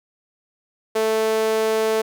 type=tone with high-pass filter; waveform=sawtooth; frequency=220 Hz; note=A3; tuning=in tune; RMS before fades=-20 dBFS; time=0.95-2.02 s; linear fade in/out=10 ms; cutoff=470 Hz; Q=3.1; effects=none